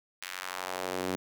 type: tone with high-pass filter sweep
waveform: sawtooth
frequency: 92 Hz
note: F#2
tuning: 9 cents flat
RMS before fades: -36 dBFS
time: 0.22-1.16 s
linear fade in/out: 0 ms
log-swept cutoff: 2100 to 260 Hz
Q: 1.2
effects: none